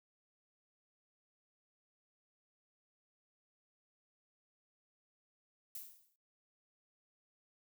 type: noise with exponential decay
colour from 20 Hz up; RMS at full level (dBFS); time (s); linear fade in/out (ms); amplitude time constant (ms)
violet; -43; 5.75-6.16; 2; 89
effects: noise-tail reverb RT60 0.4 s tail -24 dB re dry